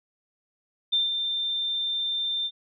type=tone with ADSR envelope; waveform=sine; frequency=3584 Hz; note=A7; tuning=31 cents sharp; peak=-19 dBFS; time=0.92-2.51 s; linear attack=15 ms; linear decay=160 ms; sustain=-6 dB; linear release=55 ms; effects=none